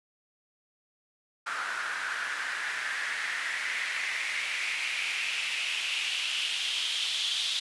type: noise with band-pass filter sweep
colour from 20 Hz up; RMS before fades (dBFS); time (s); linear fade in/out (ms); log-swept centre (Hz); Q
white; -32; 1.46-7.6; 10; 1400 to 3500; 4.2
effects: resampled to 24000 Hz